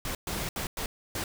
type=noise bursts at uneven times; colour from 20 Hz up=pink; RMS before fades=-33 dBFS; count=5; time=0.05-0.15 / 0.27-0.49 / 0.56-0.67 / 0.77-0.86 / 1.15-1.24 s; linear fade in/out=2 ms; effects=none